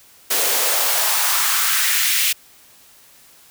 white noise with high-pass filter sweep, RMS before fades -18 dBFS, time 0.3-2.33 s, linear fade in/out 10 ms, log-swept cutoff 380 to 2500 Hz, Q 1.9, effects white hiss -49 dBFS RMS until 3.5 s

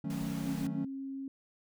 triangle chord, D# half-diminished seventh, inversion none, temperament equal, 155.56 / 185 / 220 / 277.2 Hz, D#3 / F#3 / A3 / C#4, 0 / 0 / 0 / 0 cents, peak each -37 / -37 / -37 / -37 dBFS, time 0.04-0.85 s, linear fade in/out 5 ms
pink noise, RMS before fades -47 dBFS, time 0.1-0.67 s, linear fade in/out 2 ms
sine tone, 270.6 Hz, C#4, 42 cents flat, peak -37 dBFS, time 0.45-1.28 s, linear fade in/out 2 ms
effects none

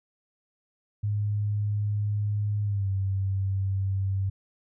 sine tone with pitch glide, 103.83 to 96.88 Hz, G#2 to G2, 0 to -20 cents, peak -24 dBFS, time 1.03-4.3 s, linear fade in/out 10 ms, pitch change -120 cents, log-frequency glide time 2.63-2.89 s, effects none

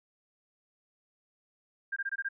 sine tone bursts, 1598 Hz, G6, 33 cents sharp, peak -30 dBFS, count 6, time 1.92-2.289 s, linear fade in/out 10 ms, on 44 ms, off 21 ms, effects none

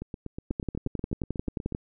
two click trains, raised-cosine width 3 ms, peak -22 / -16 dBFS, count 15 / 15, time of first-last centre 0.02-1.723 / 0.51-1.749 s, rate 8.22 / 11.3 Hz, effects none

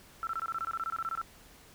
sine tone bursts, 1338 Hz, E6, 25 cents sharp, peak -31 dBFS, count 16, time 0.23-1.215 s, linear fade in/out 0 ms, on 40 ms, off 23 ms, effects pink hiss -56 dBFS RMS until 1.74 s

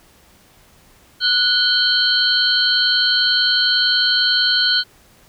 sine tone cluster, 1472 / 3122 / 4100 / 4369 Hz, F#6 / G7 / C8 / C#8, -9 / -8 / -36 / -26 cents, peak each -19 dBFS, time 1.2-4.84 s, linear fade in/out 50 ms, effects pink hiss -51 dBFS RMS until 5.28 s

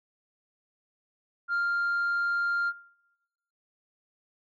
sine tone, 1396.9 Hz, F6, in tune, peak -23 dBFS, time 1.48-2.73 s, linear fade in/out 50 ms, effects noise-tail reverb RT60 1.0 s tail -20 dB re dry + tanh soft clip ceiling -23 dBFS

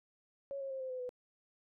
sine tone with pitch steps, 554.4 / 542.7 / 531.2 / 520 / 509 / 498.2 Hz, C#5 / C#5 / C5 / C5 / C5 / B4, 0 / -37 / +26 / -11 / -48 / +15 cents, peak -38 dBFS, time 0.51-1.092 s, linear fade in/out 0 ms, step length 97 ms, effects none

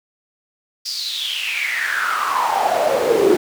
brown noise with high-pass filter sweep, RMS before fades -19 dBFS, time 0.85-3.37 s, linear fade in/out 10 ms, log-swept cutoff 5100 to 350 Hz, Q 8.3, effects none

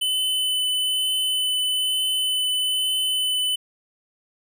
square tone with vibrato, 3018 Hz, F#7, 34 cents sharp, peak -21 dBFS, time 0.01-3.56 s, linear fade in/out 10 ms, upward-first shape triangle, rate 1.1 Hz, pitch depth 8 cents each way, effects none

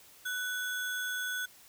sine tone with sample-and-hold, 1489 Hz, F#6, 11 cents sharp, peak -32 dBFS, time 0.25-1.46 s, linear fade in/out 10 ms, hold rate 4900 Hz, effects white hiss -57 dBFS RMS until 1.68 s

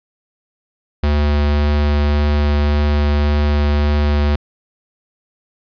square tone with vibrato, 73.42 Hz, D2, in tune, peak -13 dBFS, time 1.03-4.36 s, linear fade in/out 5 ms, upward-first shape triangle, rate 1.8 Hz, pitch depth 9 cents each way, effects resampled to 11025 Hz + 9-bit

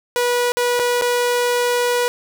sawtooth tone with dropouts, 486.8 Hz, B4, 25 cents flat, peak -12 dBFS, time 0.16-2.08 s, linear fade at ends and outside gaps 0 ms, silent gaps 0.52-0.57 / 0.793-0.797 / 1.013-1.021 s, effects none

